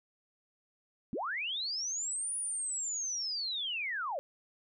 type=linear two-way sweep; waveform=sine; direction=up then down; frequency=172.4 to 9800 to 514 Hz; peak=-33 dBFS; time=1.13-4.19 s; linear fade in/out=0 ms; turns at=2.36 s; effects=none